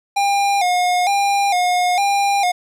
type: tone with vibrato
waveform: square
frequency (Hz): 759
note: F#5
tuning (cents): +44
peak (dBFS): -15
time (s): 0.16-2.52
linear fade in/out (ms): 10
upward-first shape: square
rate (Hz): 1.1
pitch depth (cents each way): 94
effects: low-pass 10000 Hz 12 dB/octave + 9-bit